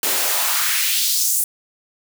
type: noise with high-pass filter sweep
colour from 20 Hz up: white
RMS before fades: -19 dBFS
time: 0.03-1.44 s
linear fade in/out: 2 ms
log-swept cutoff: 310 to 9500 Hz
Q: 1.8
effects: none